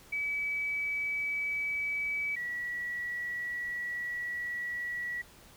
sine tone pair in turn, 2289 / 1936.5 Hz, D7 / B6, -45 / -35 cents, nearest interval minor third, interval 290 cents, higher first, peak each -30 / -33 dBFS, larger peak first, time 0.12-2.36 / 2.36-5.22 s, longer second, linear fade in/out 10 ms, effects pink hiss -56 dBFS RMS until 5.56 s

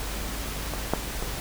clicks, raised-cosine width 1 ms, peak -17 / -7 / -19 dBFS, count 3, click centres 0.737 / 0.936 / 1.225 s, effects added 50 Hz sine -34 dBFS peak until 1.4 s + pink hiss -34 dBFS RMS until 1.4 s

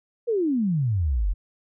sine exponential sweep, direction down, 493.2 to 40.77 Hz, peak -20 dBFS, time 0.27-1.34 s, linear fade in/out 20 ms, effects none

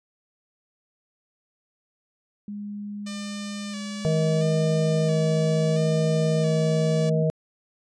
sine tone with pitch glide, 205.6 to 219.1 Hz, G#3 to A3, -17 to -7 cents, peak -31 dBFS, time 2.48-7.23 s, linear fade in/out 2 ms, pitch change +110 cents, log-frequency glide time 3.62-6.7 s
5% pulse tone with vibrato, 587.3 Hz, D5, in tune, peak -25 dBFS, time 3.06-7.1 s, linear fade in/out 10 ms, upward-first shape square, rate 0.74 Hz, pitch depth 38 cents each way
harmonic tone, 158.2 Hz, D#3, 29 cents sharp, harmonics 1 / 3 / 4, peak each -21 / -26 / -27 dBFS, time 4.05-7.3 s, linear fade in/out 0 ms
effects resampled to 22050 Hz

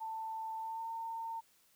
sine tone with pitch glide, 889 to 908.7 Hz, A5 to A#5, +18 to -44 cents, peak -38 dBFS, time 0-1.41 s, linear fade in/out 20 ms, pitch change +38 cents, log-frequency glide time 0.58-0.88 s, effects white hiss -69 dBFS RMS until 1.75 s

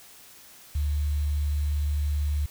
sine tone with quantisation, 73.42 Hz, D2, in tune, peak -23 dBFS, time 0.75-2.46 s, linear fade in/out 5 ms, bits 8, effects white hiss -50 dBFS RMS until 2.5 s

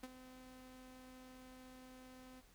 sawtooth tone with ADSR envelope, 256.4 Hz, C4, 35 cents flat, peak -40 dBFS, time 0.03-2.42 s, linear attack 6 ms, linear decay 36 ms, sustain -12 dB, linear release 30 ms, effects added 42 Hz sine -67 dBFS peak until 2.54 s + pink hiss -68 dBFS RMS until 2.54 s

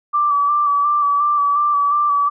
sine tone with vibrato, 1163 Hz, D6, 17 cents flat, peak -13 dBFS, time 0.13-2.3 s, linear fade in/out 20 ms, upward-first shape square, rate 2.8 Hz, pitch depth 25 cents each way, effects none

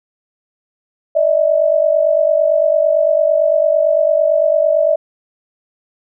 sine tone pair together, 591.1 / 640 Hz, D5 / D#5, +11 / +49 cents, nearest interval minor second, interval 138 cents, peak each -13 dBFS, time 1.15-4.96 s, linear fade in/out 10 ms, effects none

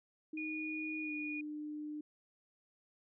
sine tone with pitch glide, 311.6 to 300.5 Hz, D#4 to D4, +3 to +40 cents, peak -40 dBFS, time 0.33-2.01 s, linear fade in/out 5 ms, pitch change -63 cents, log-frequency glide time 1.01-1.14 s
sine tone, 2450 Hz, D#7, 27 cents flat, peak -40 dBFS, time 0.37-1.41 s, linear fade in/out 5 ms
effects none

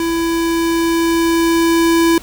square tone with level ramp, 332.9 Hz, E4, 17 cents sharp, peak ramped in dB -16 to -10 dBFS, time 0-2.18 s, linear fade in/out 2 ms, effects added 50 Hz sine -35 dBFS peak until 2.22 s + pink hiss -37 dBFS RMS until 2.22 s

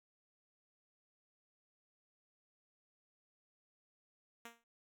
5% pulse tone with exponential decay, 233.1 Hz, A#3, in tune, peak -35 dBFS, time 4.45-4.64 s, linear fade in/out 2 ms, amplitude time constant 40 ms, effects none

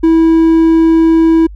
triangle tone, 326.1 Hz, E4, 19 cents flat, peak -3 dBFS, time 0.03-1.47 s, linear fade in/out 10 ms, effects added 50 Hz sine -27 dBFS peak until 1.55 s

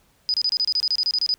sine tone bursts, 4978 Hz, D#8, in tune, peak -18 dBFS, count 14, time 0.29-1.34 s, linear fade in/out 0 ms, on 49 ms, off 28 ms, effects pink hiss -61 dBFS RMS until 1.38 s

